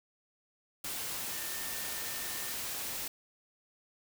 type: tone in noise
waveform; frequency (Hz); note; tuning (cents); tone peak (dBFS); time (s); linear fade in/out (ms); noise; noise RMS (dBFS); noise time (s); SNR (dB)
sine; 1805; A6; +44; -48; 1.32-2.52; 5; white; -38; 0.84-3.08; -13
effects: none